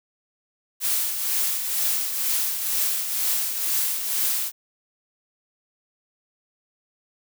blue noise with tremolo, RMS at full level -22 dBFS, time 0.8-4.52 s, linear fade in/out 50 ms, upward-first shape triangle, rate 2.1 Hz, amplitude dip 55%, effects none

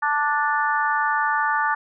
harmonic tone, 293.7 Hz, D4, in tune, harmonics 3 / 4 / 5 / 6, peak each -23 / -24 / -25 / -26 dBFS, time 0.02-1.75 s, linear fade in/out 10 ms, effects none

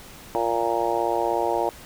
harmonic tone, 116.54 Hz, A#2, in tune, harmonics 3 / 4 / 5 / 6 / 7 / 8, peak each -28 / -28 / -28 / -28 / -28 / -28 dBFS, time 0.35-1.69 s, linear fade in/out 0 ms, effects pink hiss -44 dBFS RMS until 1.85 s

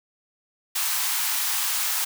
white high-pass noise, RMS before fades -25 dBFS, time 0.75-2.05 s, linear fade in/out 10 ms, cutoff 760 Hz, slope 48 dB/octave, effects none

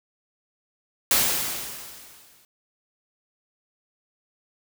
white noise with exponential decay, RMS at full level -18 dBFS, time 1.11-2.45 s, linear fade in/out 1 ms, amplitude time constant 290 ms, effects none

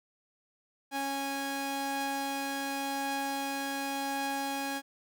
sawtooth tone pair together, 275.7 / 826.2 Hz, C#4 / G#5, -9 / -9 cents, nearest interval octave + perfect fifth, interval 1900 cents, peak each -32 / -30 dBFS, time 0.91-4.82 s, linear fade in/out 50 ms, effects none

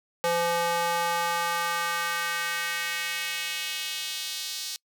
square tone with high-pass filter sweep, 170.7 Hz, F3, 39 cents flat, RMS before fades -29 dBFS, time 0.24-4.76 s, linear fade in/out 0 ms, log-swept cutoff 570 to 4500 Hz, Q 1.7, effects noise-tail reverb RT60 0.1 s tail -26 dB re dry

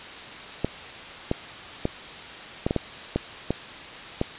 clicks, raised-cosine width 2 ms, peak -9 dBFS, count 9, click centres 0.646 / 1.314 / 1.854 / 2.665 / 2.709 / 2.763 / 3.16 / 3.506 / 4.214 s, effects white hiss -39 dBFS RMS until 4.38 s + resampled to 8000 Hz

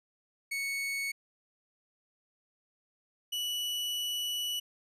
40% pulse tone pair in turn, 2217 / 2952 Hz, C#7 / F#7, 0 / -5 cents, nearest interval perfect fourth, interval 495 cents, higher second, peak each -31 / -31 dBFS, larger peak neither, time 0.51-1.12 / 3.32-4.6 s, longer second, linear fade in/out 10 ms, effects resampled to 32000 Hz

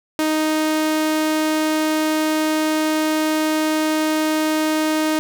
sawtooth tone, 311.1 Hz, D#4, in tune, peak -13 dBFS, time 0.19-5.19 s, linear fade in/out 0 ms, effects none

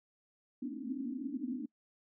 pink band-pass noise, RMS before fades -39 dBFS, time 0.62-1.66 s, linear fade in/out 10 ms, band 230 to 300 Hz, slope 96 dB/octave, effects noise-tail reverb RT60 0.1 s tail -26 dB re dry

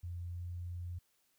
sine tone with pitch glide, 87.2 to 87.76 Hz, F2 to F2, -2 to +9 cents, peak -39 dBFS, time 0.03-0.99 s, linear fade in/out 10 ms, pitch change +11 cents, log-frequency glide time 0.31-0.4 s, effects white hiss -75 dBFS RMS until 1.38 s

